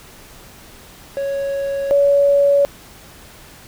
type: tone pair in turn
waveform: triangle / sine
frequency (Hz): 554.4 / 565.1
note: C#5 / C#5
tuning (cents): 0 / +33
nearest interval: unison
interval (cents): 33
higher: second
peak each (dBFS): -17 / -10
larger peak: second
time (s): 1.17-1.91 / 1.91-2.65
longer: neither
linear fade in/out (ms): 0
effects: pink hiss -42 dBFS RMS until 3.67 s

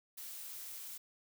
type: noise with amplitude modulation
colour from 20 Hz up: blue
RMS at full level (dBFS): -45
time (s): 0.17-0.98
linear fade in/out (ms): 10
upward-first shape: sine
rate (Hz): 218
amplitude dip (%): 35
effects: none

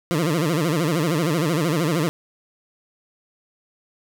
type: tone with vibrato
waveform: 20% pulse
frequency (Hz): 160.6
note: E3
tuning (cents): -45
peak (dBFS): -14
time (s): 0.11-2.09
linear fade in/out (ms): 0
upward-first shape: sine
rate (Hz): 13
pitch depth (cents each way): 180
effects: none

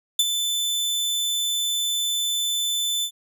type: tone with ADSR envelope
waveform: sawtooth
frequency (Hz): 3520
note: A7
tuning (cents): 0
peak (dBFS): -11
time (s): 0.19-3.11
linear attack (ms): 4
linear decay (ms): 40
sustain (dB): -8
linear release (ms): 76
effects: none

